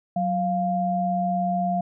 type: tone pair together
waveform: sine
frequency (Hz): 185 / 698.5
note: F#3 / F5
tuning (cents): 0 / 0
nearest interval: octave + major seventh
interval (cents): 2300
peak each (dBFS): -25 / -23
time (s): 0.16-1.81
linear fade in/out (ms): 5
effects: none